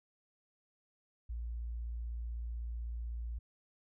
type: tone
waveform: sine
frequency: 58 Hz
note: A#1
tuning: 8 cents flat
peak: -37 dBFS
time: 1.29-3.39 s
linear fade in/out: 10 ms
effects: none